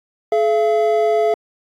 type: tone pair together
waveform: triangle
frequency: 427.7 / 679 Hz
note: A4 / F5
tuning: -49 / -49 cents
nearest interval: minor sixth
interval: 800 cents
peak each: -14 dBFS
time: 0.32-1.34 s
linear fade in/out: 2 ms
effects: AAC 64 kbps